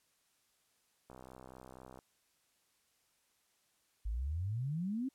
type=click train; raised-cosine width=1 ms; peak=-38 dBFS; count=58; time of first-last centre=1.1-1.989 s; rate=64.1 Hz
type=exponential sweep; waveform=sine; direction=up; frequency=49.37 to 275.9 Hz; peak=-34 dBFS; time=4.05-5.09 s; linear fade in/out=10 ms
effects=white hiss -75 dBFS RMS until 5.14 s + low-pass 12000 Hz 12 dB/octave

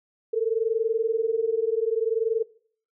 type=tone pair together; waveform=sine; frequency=440 / 460.6 Hz; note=A4 / A#4; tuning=0 / -21 cents; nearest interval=minor second; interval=79 cents; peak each=-24 dBFS; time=0.33-2.43 s; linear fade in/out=10 ms; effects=noise-tail reverb RT60 0.5 s tail -19 dB re dry

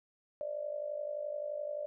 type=tone with amplitude modulation; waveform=sine; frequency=592 Hz; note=D5; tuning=14 cents sharp; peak=-32 dBFS; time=0.41-1.86 s; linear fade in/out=0 ms; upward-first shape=sine; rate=51.6 Hz; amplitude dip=75%; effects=none

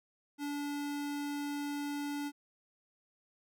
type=tone; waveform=square; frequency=288.6 Hz; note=D4; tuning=30 cents flat; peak=-36 dBFS; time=0.38-2.32 s; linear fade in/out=50 ms; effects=none

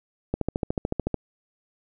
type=click train; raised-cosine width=2 ms; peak=-11 dBFS; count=12; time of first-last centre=0.34-1.143 s; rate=13.7 Hz; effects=none

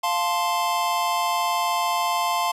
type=chord; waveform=square; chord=F major; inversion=none; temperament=equal; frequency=698.5 / 880 / 1046.5 Hz; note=F5 / A5 / C6; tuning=0 / 0 / 0 cents; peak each=-27 / -27 / -25 dBFS; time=0.03-2.52 s; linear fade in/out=10 ms; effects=resampled to 32000 Hz + 9-bit

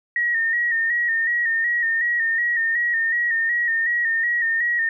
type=tone with vibrato; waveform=sine; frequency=1864.7 Hz; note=A#6; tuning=in tune; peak=-18 dBFS; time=0.16-4.89 s; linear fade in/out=2 ms; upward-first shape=square; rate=2.7 Hz; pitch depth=39 cents each way; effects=none

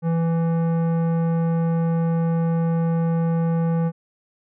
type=tone with tanh clipping; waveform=sine; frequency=165.9 Hz; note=E3; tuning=11 cents sharp; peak=-20 dBFS; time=0.02-3.92 s; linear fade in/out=50 ms; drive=14 dB; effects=none

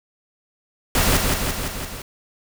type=noise with echo; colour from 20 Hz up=pink; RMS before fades=-18 dBFS; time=0.95-1.17 s; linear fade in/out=2 ms; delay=170 ms; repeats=5; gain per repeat=-3 dB; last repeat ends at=2.02 s; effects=none

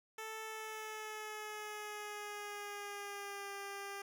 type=tone with pitch glide; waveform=10% pulse; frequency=440 to 398.8 Hz; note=A4 to G4; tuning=0 to +30 cents; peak=-35 dBFS; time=0.18-4.02 s; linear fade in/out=5 ms; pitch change=-170 cents; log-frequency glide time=0.44-3.52 s; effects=none

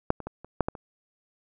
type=clicks; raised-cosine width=1 ms; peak=-6 / -24 / -20 / -28 / -7 / -13 / -26 dBFS; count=7; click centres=0.104 / 0.203 / 0.27 / 0.446 / 0.607 / 0.685 / 0.752 s; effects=none

